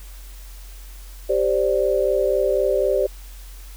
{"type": "chord", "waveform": "sine", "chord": "G suspended fourth", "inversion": "none", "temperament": "equal", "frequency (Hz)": [392, 523.3, 587.3], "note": ["G4", "C5", "D5"], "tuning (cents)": [0, 0, 0], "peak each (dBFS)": -21, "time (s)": [1.29, 3.07], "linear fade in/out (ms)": 10, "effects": ["added 45 Hz sine -36 dBFS peak until 3.76 s", "white hiss -47 dBFS RMS until 3.76 s"]}